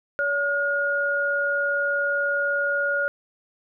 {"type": "tone pair together", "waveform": "sine", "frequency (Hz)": [568, 1431.3], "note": ["C#5", "F6"], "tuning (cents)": [42, 42], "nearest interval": "octave + major third", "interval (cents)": 1600, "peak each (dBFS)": [-26, -22], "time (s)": [0.19, 3.08], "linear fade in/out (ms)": 0, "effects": []}